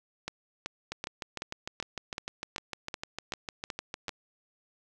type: two click trains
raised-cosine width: 0.2 ms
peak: -17 / -18 dBFS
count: 11 / 22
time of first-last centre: 0.28-4.082 / 0.92-4.092 s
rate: 2.63 / 6.62 Hz
effects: none